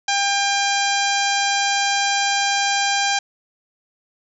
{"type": "harmonic tone with a mistuned harmonic", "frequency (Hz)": 799, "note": "G5", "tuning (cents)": 33, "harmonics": [1, 2, 3, 4, 5, 6, 7, 8, 9], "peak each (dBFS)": [-21, -24, -26, -27, -28, -29, -29, -30, -31], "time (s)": [0.08, 3.19], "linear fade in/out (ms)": 5, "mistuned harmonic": 8, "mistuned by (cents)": -28, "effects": []}